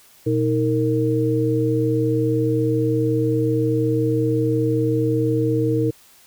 sine tone cluster, 121.3 / 314.6 / 460.1 Hz, B2 / D#4 / A#4, -31 / +19 / -23 cents, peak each -21 dBFS, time 0.26-5.91 s, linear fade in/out 10 ms, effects white hiss -51 dBFS RMS until 6.26 s

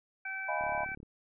harmonic tone, 771 Hz, G5, 29 cents flat, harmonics 1 / 2 / 3, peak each -46 / -38 / -39 dBFS, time 0.25-0.95 s, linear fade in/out 5 ms
sine chord, F half-diminished seventh, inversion third, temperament equal, 622.3 / 698.5 / 830.6 / 987.8 Hz, Eb5 / F5 / Ab5 / Cb6, 0 / 0 / 0 / 0 cents, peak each -37 dBFS, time 0.48-0.85 s, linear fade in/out 10 ms
click train, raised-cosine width 3 ms, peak -37 dBFS, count 16, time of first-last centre 0.61-1.03 s, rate 35.7 Hz
effects none

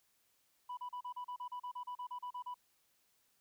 sine tone bursts, 987.8 Hz, B5, in tune, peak -38 dBFS, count 16, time 0.69-2.543 s, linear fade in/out 10 ms, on 83 ms, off 35 ms, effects tanh soft clip ceiling -39 dBFS + white hiss -75 dBFS RMS until 3.4 s

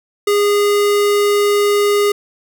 square tone, 410 Hz, G#4, 22 cents flat, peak -12 dBFS, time 0.27-2.12 s, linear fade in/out 5 ms, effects none

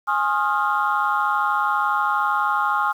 sine chord, F minor seventh, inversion first, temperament equal with one note detuned, 830.6 / 1068.5 / 1244.5 / 1396.9 Hz, Ab5 / C6 / Eb6 / F6, 0 / +36 / 0 / 0 cents, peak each -23 dBFS, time 0.07-2.93 s, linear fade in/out 20 ms, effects tanh soft clip ceiling -10 dBFS + 8-bit

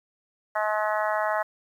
harmonic tone, 213.1 Hz, G#3, 45 cents sharp, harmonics 3 / 4 / 5 / 6 / 7 / 8 / 9, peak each -27 / -29 / -31 / -33 / -34 / -35 / -36 dBFS, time 0.55-1.43 s, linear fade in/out 10 ms, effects 9-bit

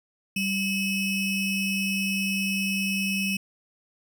square ring-modulated tone, 1385 Hz, F6, 15 cents flat, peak -22 dBFS, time 0.36-3.37 s, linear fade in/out 5 ms, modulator 1190 Hz, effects none

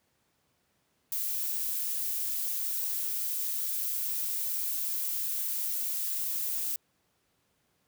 violet noise with high-pass filter sweep, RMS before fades -32 dBFS, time 1.12-6.76 s, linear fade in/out 2 ms, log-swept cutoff 220 to 530 Hz, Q 1.1, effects pink hiss -73 dBFS RMS until 7.87 s + high-pass 80 Hz 12 dB/octave

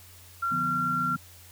sine tone, 1373 Hz, F6, 30 cents flat, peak -25 dBFS, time 0.42-1.16 s, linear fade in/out 10 ms
sine chord, B diminished, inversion first, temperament equal, 146.83 / 174.61 / 246.9 Hz, D3 / F3 / B3, 0 / 0 / 0 cents, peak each -37 / -35 / -35 dBFS, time 0.51-1.17 s, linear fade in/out 10 ms
effects added 89 Hz sine -52 dBFS peak until 1.51 s + white hiss -52 dBFS RMS until 1.51 s

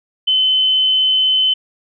sine tone, 3048 Hz, G7, 49 cents flat, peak -11 dBFS, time 0.27-1.54 s, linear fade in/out 10 ms, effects none

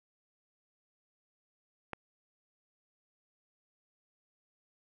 click, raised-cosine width 0.5 ms, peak -22 dBFS, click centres 1.933 s, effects none

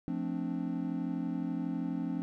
triangle chord, D minor seventh, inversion first, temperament equal, 174.61 / 220 / 261.6 / 293.7 Hz, F3 / A3 / C4 / D4, 0 / 0 / 0 / 0 cents, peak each -35 / -38 / -34 / -36 dBFS, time 0.08-2.22 s, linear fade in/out 0 ms, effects none

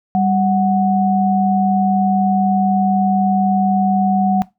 sine tone pair together, 196 / 740 Hz, G3 / F#5, 0 / 0 cents, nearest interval octave + major seventh, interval 2300 cents, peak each -15 dBFS, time 0.15-4.42 s, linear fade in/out 0 ms, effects noise-tail reverb RT60 0.2 s tail -19 dB re dry

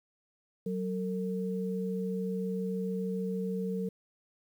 sine tone pair together, 187.25 / 453.4 Hz, F#3 / A#4, +21 / -48 cents, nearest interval octave + minor third, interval 1531 cents, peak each -32 / -35 dBFS, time 0.66-3.89 s, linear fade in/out 5 ms, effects 10-bit

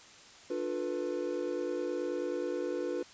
triangle chord, B half-diminished seventh, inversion first, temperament just, 296.3 / 355.6 / 444.5 / 493.9 Hz, D4 / F4 / A4 / B4, +15 / +31 / +18 / 0 cents, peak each -37 / -34 / -39 / -34 dBFS, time 0.5-3.03 s, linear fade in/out 5 ms, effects white hiss -54 dBFS RMS until 3.13 s + resampled to 16000 Hz

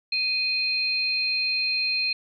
sine tone pair together, 2489 / 4186 Hz, D#7 / C8, 0 / 0 cents, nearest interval major sixth, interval 900 cents, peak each -25 dBFS, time 0.12-2.13 s, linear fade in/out 5 ms, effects none

